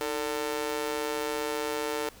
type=tone with amplitude modulation; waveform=sawtooth; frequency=447.1 Hz; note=A4; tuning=28 cents sharp; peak=-21 dBFS; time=0.01-2.09 s; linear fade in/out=0 ms; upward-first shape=sine; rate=135 Hz; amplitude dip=100%; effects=pink hiss -52 dBFS RMS until 2.2 s